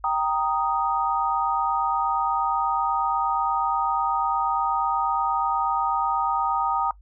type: chord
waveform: sine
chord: Eb major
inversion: first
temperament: equal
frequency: 784 / 932.3 / 1244.5 Hz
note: G5 / Bb5 / Eb6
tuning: 0 / 0 / 0 cents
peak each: -26 / -25 / -25 dBFS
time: 0.04-6.91 s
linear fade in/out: 2 ms
effects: noise-tail reverb RT60 0.1 s tail -20 dB re dry + added 50 Hz sine -47 dBFS peak until 7.01 s